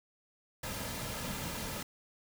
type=noise with comb filter; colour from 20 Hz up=pink; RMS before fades=-39 dBFS; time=0.63-1.83 s; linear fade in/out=5 ms; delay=2.7 ms; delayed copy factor=-0.5; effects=none